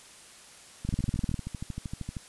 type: two click trains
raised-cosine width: 5 ms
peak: -22 / -16 dBFS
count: 18 / 10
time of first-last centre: 0.85-2.168 / 0.89-1.342 s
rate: 12.9 / 19.9 Hz
effects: white hiss -51 dBFS RMS until 2.28 s + resampled to 24000 Hz